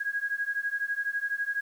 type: beating tone pair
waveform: sine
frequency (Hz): 1640 / 1652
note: G#6 / G#6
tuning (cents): -22 / -10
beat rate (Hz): 12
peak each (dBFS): -31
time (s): 0-1.61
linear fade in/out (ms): 10
effects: 9-bit